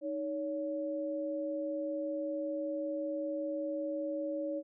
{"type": "tone pair together", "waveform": "sine", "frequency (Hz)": [311.1, 563.7], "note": ["D#4", "C#5"], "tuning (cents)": [0, 29], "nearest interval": "minor seventh", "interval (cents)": 1029, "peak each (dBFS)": [-37, -35], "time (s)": [0.01, 4.63], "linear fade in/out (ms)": 50, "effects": []}